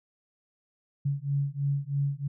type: beating tone pair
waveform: sine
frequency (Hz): 139.3 / 142.4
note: C#3 / C#3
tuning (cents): +9 / +47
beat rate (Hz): 3.1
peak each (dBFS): -29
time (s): 1.05-2.28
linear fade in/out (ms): 10
effects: none